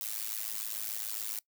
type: noise with amplitude modulation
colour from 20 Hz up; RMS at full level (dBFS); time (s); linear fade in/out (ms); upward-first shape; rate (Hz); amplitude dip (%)
blue; -33; 0.01-1.39; 0; sine; 107; 100
effects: noise-tail reverb RT60 0.1 s tail -21 dB re dry